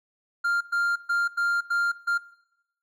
triangle tone bursts at uneven times, 1396.9 Hz, F6, in tune, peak -20 dBFS, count 6, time 0.44-0.61 / 0.72-0.96 / 1.09-1.28 / 1.37-1.61 / 1.7-1.92 / 2.07-2.18 s, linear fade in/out 10 ms, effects noise-tail reverb RT60 0.9 s tail -20 dB re dry

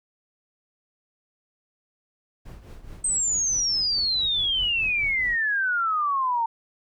brown noise with tremolo, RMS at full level -38 dBFS, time 2.45-5.37 s, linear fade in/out 10 ms, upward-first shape triangle, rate 4.7 Hz, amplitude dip 75%
sine exponential sweep, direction down, 8370 to 901 Hz, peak -21 dBFS, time 3.04-6.46 s, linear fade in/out 5 ms
effects none

